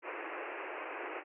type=band-pass noise; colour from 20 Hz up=pink; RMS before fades=-42 dBFS; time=0.02-1.24 s; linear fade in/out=50 ms; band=310 to 2700 Hz; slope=96 dB/octave; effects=none